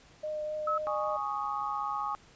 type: tone with vibrato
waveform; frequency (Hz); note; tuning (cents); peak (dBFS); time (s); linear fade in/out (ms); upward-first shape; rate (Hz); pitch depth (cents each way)
sine; 610; D#5; -34; -32; 0.23-1.17; 10; triangle; 3.8; 13
type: tone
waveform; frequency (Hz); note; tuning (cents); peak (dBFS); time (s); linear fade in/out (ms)
sine; 1290; E6; -38; -27; 0.67-0.78; 5
type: chord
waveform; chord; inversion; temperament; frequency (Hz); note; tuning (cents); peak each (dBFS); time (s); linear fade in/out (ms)
sine; Ab suspended fourth; none; equal; 830.6 / 1108.7 / 1244.5; Ab5 / Db6 / Eb6; 0 / 0 / 0; -35; 0.87-2.15; 0
effects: pink hiss -58 dBFS RMS until 2.35 s + resampled to 16000 Hz